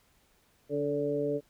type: harmonic tone with a mistuned harmonic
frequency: 144.2 Hz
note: D3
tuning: 31 cents flat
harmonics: 1 / 2 / 3 / 4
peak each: -39 / -34 / -30 / -34 dBFS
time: 0.69-1.41 s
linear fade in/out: 50 ms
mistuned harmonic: 3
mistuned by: +23 cents
effects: pink hiss -67 dBFS RMS until 1.49 s